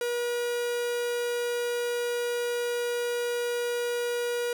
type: tone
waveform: 45% pulse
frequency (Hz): 480.7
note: B4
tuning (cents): -47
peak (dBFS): -27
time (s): 0.01-4.53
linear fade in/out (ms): 2
effects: none